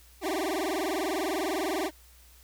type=tone with vibrato; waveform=25% pulse; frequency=347.6 Hz; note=F4; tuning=8 cents flat; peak=-24 dBFS; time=0.21-1.91 s; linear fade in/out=50 ms; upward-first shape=sine; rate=20 Hz; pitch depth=250 cents each way; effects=added 60 Hz sine -55 dBFS peak until 2.43 s + white hiss -58 dBFS RMS until 2.43 s